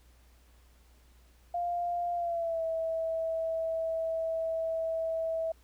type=tone with pitch glide; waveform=sine; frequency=698.5 to 651.7 Hz; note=F5 to E5; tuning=0 to -20 cents; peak=-29 dBFS; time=1.54-5.52 s; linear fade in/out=5 ms; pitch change=-120 cents; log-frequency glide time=2.14-2.63 s; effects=added 60 Hz sine -58 dBFS peak until 5.63 s + pink hiss -66 dBFS RMS until 5.63 s